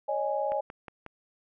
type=chord; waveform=sine; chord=C# suspended second; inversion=none; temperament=equal with one note detuned; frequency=554.4 / 614 / 830.6 Hz; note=C#5 / D#5 / G#5; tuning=0 / -23 / 0 cents; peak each=-31 dBFS; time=0.08-0.61 s; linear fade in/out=10 ms
type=click train; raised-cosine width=0.5 ms; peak=-26 dBFS; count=4; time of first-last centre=0.52-1.063 s; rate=5.52 Hz
effects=none